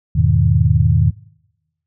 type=chord; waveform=sine; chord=E major seventh; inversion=none; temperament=equal; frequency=82.41 / 103.83 / 123.47 / 155.56 Hz; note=E2 / G#2 / B2 / D#3; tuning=0 / 0 / 0 / 0 cents; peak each=-16 dBFS; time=0.15-1.11 s; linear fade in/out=10 ms; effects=noise-tail reverb RT60 1.0 s tail -26 dB re dry